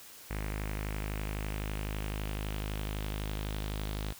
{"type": "tone with low-pass filter sweep", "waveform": "sawtooth", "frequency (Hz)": 51.91, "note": "G#1", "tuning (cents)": 0, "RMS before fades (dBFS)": -36, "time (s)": [0.3, 4.13], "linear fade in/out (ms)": 10, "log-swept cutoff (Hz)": [2200, 3900], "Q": 2.8, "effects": ["white hiss -51 dBFS RMS until 4.19 s"]}